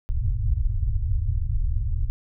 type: low-pass noise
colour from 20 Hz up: pink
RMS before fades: -23 dBFS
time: 0.09-2.1 s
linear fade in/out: 0 ms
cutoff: 120 Hz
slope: 96 dB/octave
effects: none